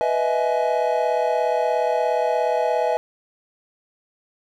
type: chord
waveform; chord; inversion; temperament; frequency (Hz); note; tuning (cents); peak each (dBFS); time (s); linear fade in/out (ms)
triangle; E major seventh; second; equal with one note detuned; 493.9 / 622.3 / 659.3 / 842.2; B4 / D#5 / E5 / G#5; 0 / 0 / 0 / +24; -22; 0.01-2.97; 0
effects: none